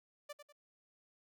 sawtooth tone with echo, 587.3 Hz, D5, in tune, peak -40 dBFS, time 0.29-0.33 s, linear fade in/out 10 ms, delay 98 ms, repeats 2, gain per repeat -8 dB, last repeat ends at 0.526 s, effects none

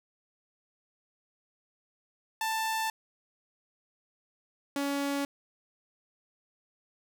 sawtooth tone pair in turn, 886 / 281.3 Hz, A5 / C#4, +12 / +26 cents, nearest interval octave + minor sixth, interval 1986 cents, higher first, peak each -25 dBFS, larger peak neither, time 2.41-2.9 / 4.76-5.25 s, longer neither, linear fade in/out 2 ms, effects none

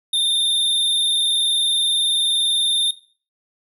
square tone with vibrato, 3619 Hz, A7, 48 cents sharp, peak -17 dBFS, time 0.13-2.91 s, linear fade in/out 5 ms, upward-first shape square, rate 20 Hz, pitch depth 28 cents each way, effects noise-tail reverb RT60 0.4 s tail -17 dB re dry

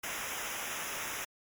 pink noise with comb filter, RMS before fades -38 dBFS, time 0.03-1.25 s, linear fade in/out 10 ms, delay 0.23 ms, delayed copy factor -0.9, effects MP3 96 kbps

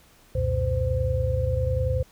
sine tone cluster, 68.4 / 89.5 / 119.7 / 516 Hz, C#2 / F2 / A#2 / C5, -23 / +43 / +46 / -24 cents, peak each -27 dBFS, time 0.35-2.03 s, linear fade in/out 5 ms, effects pink hiss -56 dBFS RMS until 2.11 s

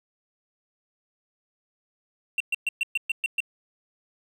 triangle tone bursts, 2725 Hz, F7, 43 cents flat, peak -20 dBFS, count 8, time 2.38-3.404 s, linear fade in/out 2 ms, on 23 ms, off 120 ms, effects none

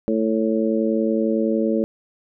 harmonic tone, 110.8 Hz, A2, 13 cents sharp, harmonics 2 / 3 / 4 / 5, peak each -21 / -23 / -24 / -25 dBFS, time 0.08-1.84 s, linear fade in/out 0 ms, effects none

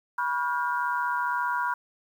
sine tone cluster, 975 / 1117 / 1419 / 1574 Hz, B5 / C#6 / F6 / G6, -23 / +13 / +27 / +7 cents, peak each -27 / -35 / -30 / -35 dBFS, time 0.18-1.74 s, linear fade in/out 5 ms, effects 9-bit

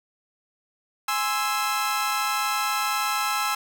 sawtooth chord, Ab augmented, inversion none, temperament equal, 830.6 / 1046.5 / 1318.5 Hz, Ab5 / C6 / E6, 0 / 0 / 0 cents, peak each -25 / -26 / -22 dBFS, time 1.08-3.55 s, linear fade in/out 5 ms, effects none

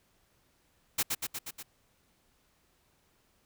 white noise with echo, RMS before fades -28 dBFS, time 0.98-1.03 s, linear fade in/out 10 ms, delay 120 ms, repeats 5, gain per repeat -3 dB, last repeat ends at 1.63 s, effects pink hiss -70 dBFS RMS until 3.45 s

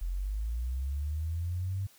sine linear sweep, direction up, 41.2 to 98.9 Hz, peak -30 dBFS, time 0.01-1.87 s, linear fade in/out 10 ms, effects white hiss -60 dBFS RMS until 1.98 s

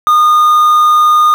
triangle tone with quantisation, 1223 Hz, D#6, 30 cents flat, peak -3 dBFS, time 0.07-1.34 s, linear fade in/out 0 ms, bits 5, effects none

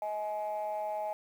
triangle ring-modulated tone, 105 Hz, G#2, 19 cents sharp, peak -26 dBFS, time 0.02-1.13 s, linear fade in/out 0 ms, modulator 738 Hz, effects tanh soft clip ceiling -27 dBFS + 10-bit

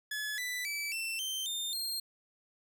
sawtooth tone with pitch steps, 1709 / 1985.9 / 2308 / 2682 / 3116 / 3621 / 4208 Hz, G#6 / B6 / D7 / E7 / G7 / A7 / C8, +49 / +9 / -31 / +29 / -11 / +49 / +9 cents, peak -31 dBFS, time 0.11-2 s, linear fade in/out 5 ms, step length 270 ms, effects none

